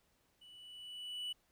triangle tone with level ramp, 2960 Hz, F#7, in tune, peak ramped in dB -55 to -36 dBFS, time 0.41-1.33 s, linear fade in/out 10 ms, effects pink hiss -75 dBFS RMS until 1.51 s

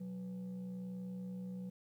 sine tone with frequency modulation, 185 Hz, F#3, in tune, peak -40 dBFS, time 0-1.7 s, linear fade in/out 10 ms, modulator 309 Hz, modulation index 0.37, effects tanh soft clip ceiling -37 dBFS + 12-bit

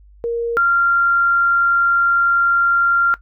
sine tone pair in turn, 467.7 / 1385.4 Hz, A#4 / F6, +6 / -14 cents, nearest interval octave + perfect fifth, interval 1880 cents, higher second, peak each -17 / -11 dBFS, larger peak second, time 0.24-0.57 / 0.57-3.14 s, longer second, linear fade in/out 0 ms, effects noise-tail reverb RT60 0.1 s tail -17 dB re dry + added 50 Hz sine -43 dBFS peak until 3.21 s

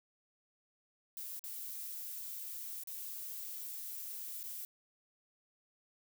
violet noise with dropouts, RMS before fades -44 dBFS, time 1.17-4.65 s, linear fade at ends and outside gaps 1 ms, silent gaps 1.393-1.439 / 2.836-2.873 / 4.431-4.438 s, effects none

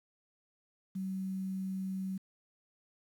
sine tone with quantisation, 190 Hz, F#3, 46 cents sharp, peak -34 dBFS, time 0.95-2.18 s, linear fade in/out 10 ms, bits 10, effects none

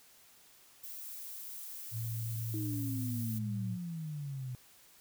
violet noise, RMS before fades -45 dBFS, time 0.83-3.39 s, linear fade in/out 10 ms
sine tone, 113.1 Hz, A2, 48 cents sharp, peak -35 dBFS, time 1.91-3.78 s, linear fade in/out 50 ms
sine exponential sweep, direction down, 321.3 to 123.7 Hz, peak -37 dBFS, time 2.54-4.55 s, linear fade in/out 0 ms
effects white hiss -61 dBFS RMS until 5 s

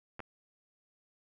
clicks, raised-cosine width 0.5 ms, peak -27 dBFS, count 2, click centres 0.194 / 0.203 s, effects none

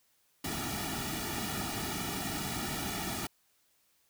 pink noise with comb filter, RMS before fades -36 dBFS, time 0.44-3.27 s, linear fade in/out 5 ms, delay 1.9 ms, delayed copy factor -0.95, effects white hiss -71 dBFS RMS until 4.09 s

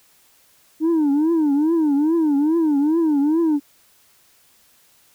sine tone with vibrato, 306.6 Hz, D#4, 25 cents flat, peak -12 dBFS, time 0.8-3.6 s, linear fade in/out 50 ms, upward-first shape triangle, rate 2.4 Hz, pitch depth 190 cents each way, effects tanh soft clip ceiling -14 dBFS + white hiss -56 dBFS RMS until 5.14 s

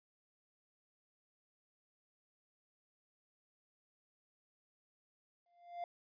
triangle tone with exponential growth, 696 Hz, F5, 6 cents flat, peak -35 dBFS, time 5.46-5.84 s, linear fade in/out 2 ms, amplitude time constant 81 ms, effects resampled to 11025 Hz

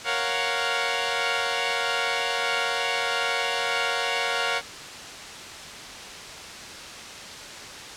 10% pulse chord, Gb major seventh, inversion first, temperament equal, 466.2 / 554.4 / 698.5 / 740 Hz, Bb4 / Db5 / F5 / Gb5, 0 / 0 / 0 / 0 cents, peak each -21 dBFS, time 0.04-4.62 s, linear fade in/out 50 ms, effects white hiss -38 dBFS RMS until 7.96 s + low-pass 6000 Hz 12 dB/octave

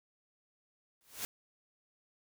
white noise with exponential growth, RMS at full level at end -35 dBFS, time 1.01-1.25 s, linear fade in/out 0 ms, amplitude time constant 51 ms, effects none

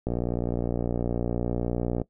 click train, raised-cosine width 2 ms, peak -14 dBFS, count 117, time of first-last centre 0.07-2.016 s, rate 59.6 Hz, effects noise-tail reverb RT60 0.1 s tail -20 dB re dry

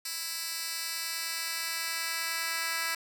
10% pulse tone with high-pass filter sweep, 329.6 Hz, E4, in tune, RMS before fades -34 dBFS, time 0.05-2.95 s, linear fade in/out 5 ms, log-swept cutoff 4400 to 1900 Hz, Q 0.81, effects none

